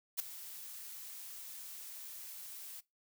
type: noise with ADSR envelope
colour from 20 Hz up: blue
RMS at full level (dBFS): -32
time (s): 0.17-2.81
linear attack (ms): 29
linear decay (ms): 3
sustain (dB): -16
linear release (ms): 18
effects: noise-tail reverb RT60 0.2 s tail -21 dB re dry